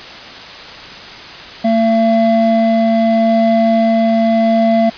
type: tone pair together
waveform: triangle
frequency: 225.6 / 676 Hz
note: A3 / E5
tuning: +44 / +43 cents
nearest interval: octave + perfect fifth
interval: 1899 cents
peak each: -10 dBFS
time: 1.64-4.9 s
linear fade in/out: 10 ms
effects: white hiss -31 dBFS RMS until 4.97 s + resampled to 11025 Hz